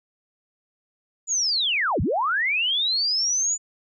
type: linear two-way sweep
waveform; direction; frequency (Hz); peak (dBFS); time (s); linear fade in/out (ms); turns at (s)
sine; down then up; 7040 to 55.3 to 7040; -20; 1.27-3.58; 50; 2.01
effects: none